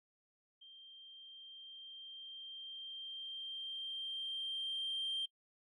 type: tone with level ramp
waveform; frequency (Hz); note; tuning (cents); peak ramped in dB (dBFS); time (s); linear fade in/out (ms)
sine; 3167; G7; +17; -54 to -33; 0.61-5.26; 10
effects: noise-tail reverb RT60 0.1 s tail -24 dB re dry + tanh soft clip ceiling -33 dBFS